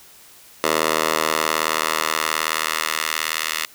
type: tone with high-pass filter sweep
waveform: 10% pulse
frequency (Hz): 78.8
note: D#2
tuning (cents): +23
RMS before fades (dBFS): -22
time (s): 0.64-3.66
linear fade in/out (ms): 0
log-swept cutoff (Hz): 580 to 2000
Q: 0.93
effects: white hiss -47 dBFS RMS until 3.74 s